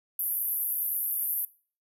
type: band-pass noise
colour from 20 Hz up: white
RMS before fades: -30 dBFS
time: 0.19-1.45 s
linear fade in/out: 2 ms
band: 11000 to 14000 Hz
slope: 96 dB/octave
effects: noise-tail reverb RT60 0.4 s tail -20 dB re dry